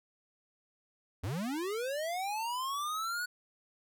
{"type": "linear sweep", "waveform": "square", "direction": "up", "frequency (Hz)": [78.1, 1480], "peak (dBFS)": -34, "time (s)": [1.23, 3.26], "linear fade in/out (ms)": 10, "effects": []}